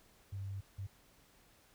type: tone bursts at uneven times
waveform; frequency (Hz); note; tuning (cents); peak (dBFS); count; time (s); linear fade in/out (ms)
sine; 98; G2; 0; -39; 2; 0.32-0.61 / 0.78-0.87; 10
effects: pink hiss -66 dBFS RMS until 1.74 s